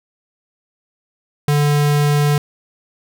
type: tone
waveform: square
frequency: 146.4 Hz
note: D3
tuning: 5 cents flat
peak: -13 dBFS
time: 1.48-2.38 s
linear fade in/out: 2 ms
effects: none